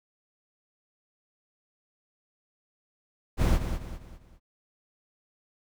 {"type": "noise with echo", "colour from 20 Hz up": "brown", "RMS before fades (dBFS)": -22, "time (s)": [3.37, 3.6], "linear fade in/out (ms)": 50, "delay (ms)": 200, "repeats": 4, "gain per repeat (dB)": -8, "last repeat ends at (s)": 4.4, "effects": []}